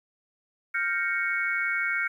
sine chord, G half-diminished seventh, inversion third, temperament equal, 1396.9 / 1568 / 1864.7 / 2217 Hz, F6 / G6 / Bb6 / Db7, 0 / 0 / 0 / 0 cents, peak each -30 / -31 / -34 / -28 dBFS, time 0.74-2.08 s, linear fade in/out 10 ms, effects 10-bit

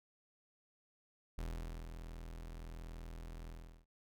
40% pulse tone with ADSR envelope, 41.2 Hz, E1, in tune, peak -38 dBFS, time 1.38-3.86 s, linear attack 4 ms, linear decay 480 ms, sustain -7 dB, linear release 380 ms, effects none

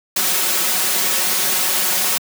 white noise with comb filter, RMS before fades -18 dBFS, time 0.16-2.18 s, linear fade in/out 5 ms, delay 5.4 ms, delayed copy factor +0.95, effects high-pass 200 Hz 12 dB/octave

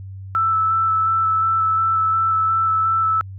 sine tone with vibrato, 1318.5 Hz, E6, in tune, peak -15 dBFS, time 0.35-3.21 s, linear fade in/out 0 ms, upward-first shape square, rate 2.8 Hz, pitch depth 10 cents each way, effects added 96 Hz sine -31 dBFS peak until 3.38 s

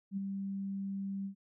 sine tone with ADSR envelope, 196 Hz, G3, in tune, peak -31 dBFS, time 0.11-1.35 s, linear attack 61 ms, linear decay 13 ms, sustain -4 dB, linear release 96 ms, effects none

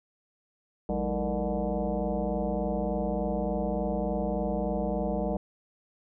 sine tone with frequency modulation, 208.2 Hz, G#3, 5 cents sharp, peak -26 dBFS, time 0.89-5.37 s, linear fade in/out 2 ms, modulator 131 Hz, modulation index 4, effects none

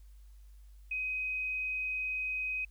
sine tone with frequency modulation, 2518 Hz, D#7, 20 cents sharp, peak -32 dBFS, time 0.91-2.65 s, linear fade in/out 5 ms, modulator 29.4 Hz, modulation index 0.22, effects added 50 Hz sine -51 dBFS peak until 2.7 s + white hiss -72 dBFS RMS until 2.7 s

